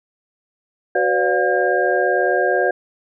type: tone cluster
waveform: sine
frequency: 371.4 / 500 / 578 / 713 / 1610 Hz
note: F#4 / B4 / D5 / F5 / G6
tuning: +7 / +21 / -28 / +36 / +46 cents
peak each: -21 dBFS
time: 0.95-2.71 s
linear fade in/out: 5 ms
effects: none